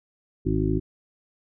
harmonic tone, 52.7 Hz, G#1, 26 cents sharp, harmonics 1 / 2 / 3 / 5 / 6 / 7, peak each -28 / -28 / -28 / -28 / -28 / -28 dBFS, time 0.45-0.8 s, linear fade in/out 20 ms, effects none

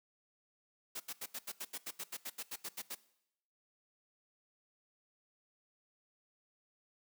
white noise bursts, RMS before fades -42 dBFS, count 16, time 0.95-2.951 s, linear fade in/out 10 ms, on 51 ms, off 79 ms, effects noise-tail reverb RT60 0.8 s tail -19 dB re dry + high-pass 200 Hz 12 dB/octave

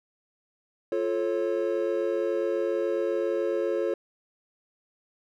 triangle chord, F augmented, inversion none, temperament just, 349.2 / 436.5 / 545.7 Hz, F4 / A4 / C#5, 0 / -14 / -27 cents, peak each -27 dBFS, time 0.92-3.94 s, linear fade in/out 2 ms, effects none

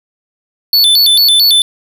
square tone with vibrato, 3953 Hz, B7, 1 cent sharp, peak -6 dBFS, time 0.73-1.62 s, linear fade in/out 2 ms, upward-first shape square, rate 4.5 Hz, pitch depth 200 cents each way, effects none

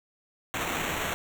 white noise with sample-and-hold, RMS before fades -31 dBFS, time 0.54-1.14 s, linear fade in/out 0 ms, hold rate 4900 Hz, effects none

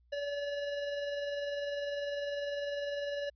square tone with tremolo, 573 Hz, D5, 43 cents flat, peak -33 dBFS, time 0.12-3.3 s, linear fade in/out 10 ms, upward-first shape triangle, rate 20 Hz, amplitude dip 40%, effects added 60 Hz sine -64 dBFS peak until 3.35 s + resampled to 11025 Hz

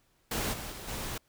pink noise with level steps, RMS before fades -32 / -40 / -43 / -37 dBFS, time 0.31-1.18 s, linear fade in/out 5 ms, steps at 0.52 / 0.71 / 0.87 s, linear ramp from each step 20 ms, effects pink hiss -70 dBFS RMS until 1.28 s

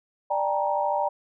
sine tone cluster, 591 / 795 / 889 / 942 Hz, D5 / G5 / A5 / A#5, +11 / +24 / +18 / +18 cents, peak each -27 / -27 / -33 / -27 dBFS, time 0.3-1.09 s, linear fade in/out 10 ms, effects none

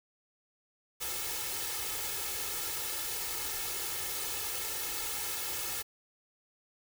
white noise with comb filter, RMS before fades -36 dBFS, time 1-5.83 s, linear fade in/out 20 ms, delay 2.3 ms, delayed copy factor +0.9, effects none

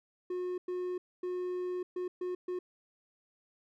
triangle tone bursts at uneven times, 361.7 Hz, F#4, 39 cents flat, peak -31 dBFS, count 6, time 0.3-0.58 / 0.68-0.98 / 1.23-1.83 / 1.96-2.08 / 2.21-2.35 / 2.48-2.59 s, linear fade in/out 5 ms, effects none

